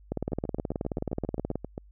two click trains, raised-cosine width 2 ms, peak -16 / -21 dBFS, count 28 / 12, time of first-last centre 0.12-1.556 / 0.32-1.779 s, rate 18.8 / 7.54 Hz, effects added 50 Hz sine -51 dBFS peak until 1.91 s

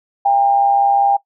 sine tone with amplitude modulation, 800 Hz, G5, 35 cents sharp, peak -8 dBFS, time 0.25-1.17 s, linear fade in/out 10 ms, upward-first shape sine, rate 125 Hz, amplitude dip 50%, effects noise-tail reverb RT60 0.1 s tail -19 dB re dry

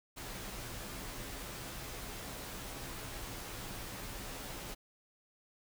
pink noise with comb filter, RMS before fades -44 dBFS, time 0.16-4.75 s, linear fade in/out 20 ms, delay 13 ms, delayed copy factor -0.55, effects none

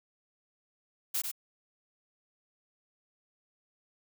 blue noise with echo, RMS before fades -31 dBFS, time 1.14-1.22 s, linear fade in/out 10 ms, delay 96 ms, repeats 1, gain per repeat -5 dB, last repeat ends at 1.316 s, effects none

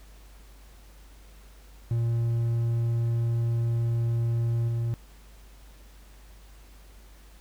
triangle tone with level steps, 116.54 Hz, A#2, in tune, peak -21 / -23 dBFS, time 1.91-4.94 s, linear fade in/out 0 ms, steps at 4.68 s, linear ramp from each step 2 ms, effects added 50 Hz sine -48 dBFS peak until 7.4 s + pink hiss -57 dBFS RMS until 7.4 s

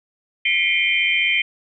sine tone cluster, 1975 / 2133 / 2309 / 2404 / 3109 Hz, B6 / C7 / D7 / D7 / G7, 0 / +33 / -30 / +40 / -15 cents, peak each -29 / -21 / -26 / -20 / -22 dBFS, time 0.45-1.42 s, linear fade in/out 5 ms, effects none

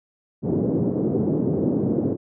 white band-pass noise, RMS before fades -22 dBFS, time 0.42-2.17 s, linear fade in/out 50 ms, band 120 to 390 Hz, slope 24 dB/octave, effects none

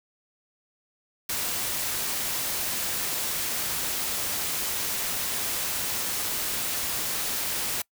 white noise, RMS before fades -29 dBFS, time 1.29-7.82 s, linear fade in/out 5 ms, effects noise-tail reverb RT60 0.1 s tail -24 dB re dry

